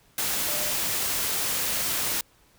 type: tone in noise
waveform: sine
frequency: 603 Hz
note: D5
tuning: 46 cents sharp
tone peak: -37 dBFS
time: 0.48-0.71 s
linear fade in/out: 2 ms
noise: white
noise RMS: -27 dBFS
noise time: 0.18-2.21 s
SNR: -13 dB
effects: pink hiss -60 dBFS RMS until 2.58 s